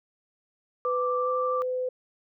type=tone with vibrato; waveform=sine; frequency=1174.7 Hz; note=D6; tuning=in tune; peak=-27 dBFS; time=0.85-1.62 s; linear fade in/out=0 ms; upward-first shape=square; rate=12 Hz; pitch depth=9 cents each way
type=tone with pitch glide; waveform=sine; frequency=499.3 to 507.1 Hz; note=B4 to B4; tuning=+19 to +46 cents; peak=-26 dBFS; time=0.85-1.89 s; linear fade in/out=5 ms; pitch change=+27 cents; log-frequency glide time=1.2-1.3 s
effects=none

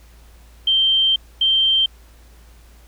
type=tone bursts at uneven times; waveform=sine; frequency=3140 Hz; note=G7; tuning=2 cents sharp; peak=-13 dBFS; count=2; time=0.67-1.16 / 1.41-1.86 s; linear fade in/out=5 ms; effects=added 57 Hz sine -44 dBFS peak until 2.87 s + pink hiss -53 dBFS RMS until 2.87 s

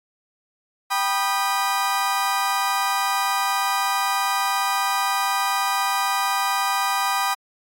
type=chord; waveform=35% pulse; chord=G augmented; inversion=none; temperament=just; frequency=784 / 980 / 1225 Hz; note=G5 / B5 / D#6; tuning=0 / -14 / -27 cents; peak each=-23 dBFS; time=0.9-7.35 s; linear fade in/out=20 ms; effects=AAC 64 kbps

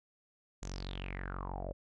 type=tone with low-pass filter sweep; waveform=sawtooth; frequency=46.34 Hz; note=F#1; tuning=3 cents sharp; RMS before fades=-41 dBFS; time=0.62-1.73 s; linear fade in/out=10 ms; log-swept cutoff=7100 to 540 Hz; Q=7.7; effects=none

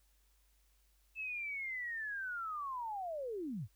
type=linear sweep; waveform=sine; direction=down; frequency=2637 to 81.4 Hz; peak=-38 dBFS; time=1.15-3.68 s; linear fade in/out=50 ms; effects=added 50 Hz sine -69 dBFS peak until 3.75 s + white hiss -75 dBFS RMS until 3.75 s

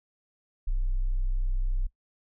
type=tone; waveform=sine; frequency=31.69 Hz; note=B0; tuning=46 cents sharp; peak=-22 dBFS; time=0.67-1.87 s; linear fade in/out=10 ms; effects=noise-tail reverb RT60 0.1 s tail -20 dB re dry + tanh soft clip ceiling -21 dBFS

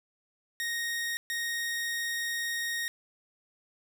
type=tone bursts at uneven times; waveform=sawtooth; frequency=1864.7 Hz; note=A#6; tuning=in tune; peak=-27 dBFS; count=2; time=0.6-1.17 / 1.3-2.88 s; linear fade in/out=0 ms; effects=none

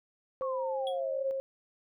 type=tone with pitch glide; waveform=sine; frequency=523.3 to 536.8 Hz; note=C5 to C5; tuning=0 to +44 cents; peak=-31 dBFS; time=0.41-1.4 s; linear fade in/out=0 ms; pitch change=+44 cents; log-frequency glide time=0.55-0.94 s
type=exponential sweep; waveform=sine; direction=down; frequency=1127 to 523.3 Hz; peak=-36 dBFS; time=0.42-1.31 s; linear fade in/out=0 ms
type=tone with exponential decay; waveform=triangle; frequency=3326 Hz; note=G#7; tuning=2 cents sharp; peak=-34 dBFS; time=0.87-1 s; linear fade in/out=1 ms; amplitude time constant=28 ms
effects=none

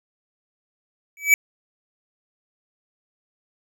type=tone with exponential growth; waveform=square; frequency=2292 Hz; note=D7; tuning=43 cents flat; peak=-8 dBFS; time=1.17-1.34 s; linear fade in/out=1 ms; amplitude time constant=36 ms; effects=none

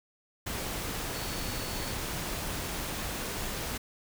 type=tone in noise; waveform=sine; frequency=4435 Hz; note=C#8; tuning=in tune; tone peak=-45 dBFS; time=1.14-1.93 s; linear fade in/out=10 ms; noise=pink; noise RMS=-35 dBFS; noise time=0.46-3.78 s; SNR=-13 dB; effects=none

